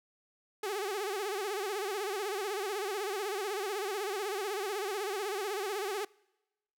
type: tone with vibrato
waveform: sawtooth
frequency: 402.2 Hz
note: G4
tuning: 44 cents sharp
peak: -29 dBFS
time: 0.63-6.05 s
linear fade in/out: 5 ms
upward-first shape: sine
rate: 16 Hz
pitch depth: 130 cents each way
effects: noise-tail reverb RT60 1.0 s tail -25 dB re dry